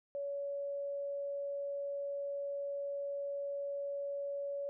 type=tone; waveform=sine; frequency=564 Hz; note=C#5; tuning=30 cents sharp; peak=-36 dBFS; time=0.15-4.69 s; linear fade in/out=0 ms; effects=none